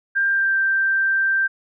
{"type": "tone with pitch glide", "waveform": "sine", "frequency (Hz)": [1591, 1570], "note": ["G6", "G6"], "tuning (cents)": [25, 2], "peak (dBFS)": -16, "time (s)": [0.15, 1.48], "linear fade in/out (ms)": 20, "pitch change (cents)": -23, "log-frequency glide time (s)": [0.29, 0.57], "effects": []}